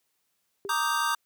sine tone with exponential decay, 398.6 Hz, G4, 29 cents sharp, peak -30 dBFS, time 0.65-0.77 s, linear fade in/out 0 ms, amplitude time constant 25 ms
square chord, Eb major seventh, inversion second, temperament equal, 932.3 / 1174.7 / 1244.5 / 1568 Hz, Bb5 / D6 / Eb6 / G6, 0 / 0 / 0 / 0 cents, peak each -31 dBFS, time 0.69-1.15 s, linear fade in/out 5 ms
effects white hiss -75 dBFS RMS until 1.25 s + high-pass 100 Hz 12 dB/octave

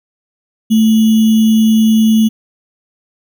sine tone with sample-and-hold, 220 Hz, A3, in tune, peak -6 dBFS, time 0.7-2.29 s, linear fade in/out 20 ms, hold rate 3150 Hz, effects none

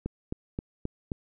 click train, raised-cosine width 3 ms, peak -18 dBFS, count 5, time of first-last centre 0.06-1.118 s, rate 3.78 Hz, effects none

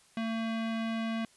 square tone with low-pass filter, 225.5 Hz, A3, 43 cents sharp, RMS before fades -33 dBFS, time 0.17-1.25 s, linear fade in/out 2 ms, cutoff 3000 Hz, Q 1.5, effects white hiss -62 dBFS RMS until 1.36 s + resampled to 24000 Hz

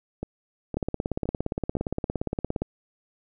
two click trains, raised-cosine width 2 ms, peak -13 / -17 dBFS, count 33 / 4, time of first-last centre 0.77-2.62 / 0.23-1.768 s, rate 17.3 / 1.95 Hz, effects none

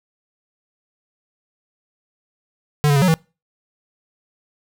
square tone with pitch steps, 148.3 / 143.3 / 138.1 / 185 / 161.5 Hz, D3 / D3 / C#3 / F#3 / E3, +17 / -42 / -6 / 0 / -35 cents, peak -13 dBFS, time 2.84-3.14 s, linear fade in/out 0 ms, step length 60 ms, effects noise-tail reverb RT60 0.3 s tail -25 dB re dry

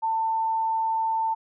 sine tone, 894 Hz, A5, 27 cents sharp, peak -22 dBFS, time 0.02-1.35 s, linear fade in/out 20 ms, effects none

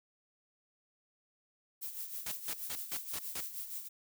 violet noise with tremolo, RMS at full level -40 dBFS, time 1.81-3.89 s, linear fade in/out 20 ms, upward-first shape sine, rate 6.3 Hz, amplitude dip 60%
white noise bursts, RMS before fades -39 dBFS, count 6, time 2.26-3.408 s, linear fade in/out 5 ms, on 58 ms, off 160 ms
effects none

